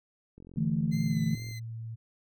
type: click train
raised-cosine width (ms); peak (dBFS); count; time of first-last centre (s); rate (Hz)
3; -37; 51; 0.38-1.511; 44.2
type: chord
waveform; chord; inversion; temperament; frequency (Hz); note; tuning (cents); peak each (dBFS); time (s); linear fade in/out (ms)
sine; D suspended second; none; just; 146.83 / 165.19 / 220.2; D3 / E3 / A3; 0 / +4 / +2; -31 / -29 / -30; 0.57-1.35; 5
type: tone with vibrato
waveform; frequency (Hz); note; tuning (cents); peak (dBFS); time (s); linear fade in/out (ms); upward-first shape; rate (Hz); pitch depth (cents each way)
20% pulse; 2047; C7; -38; -39; 0.91-1.6; 20; sine; 2.3; 36
type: tone with pitch glide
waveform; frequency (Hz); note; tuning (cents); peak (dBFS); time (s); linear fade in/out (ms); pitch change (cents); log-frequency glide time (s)
sine; 116.54 to 113.35; A#2 to A#2; 0 to -48; -36; 0.92-1.96; 20; -48; 1.28-1.78
effects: none